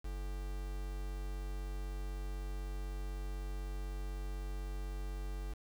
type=tone with quantisation; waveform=triangle; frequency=48 Hz; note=G1; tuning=36 cents flat; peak=-36 dBFS; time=0.04-5.54 s; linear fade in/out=10 ms; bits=8; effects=none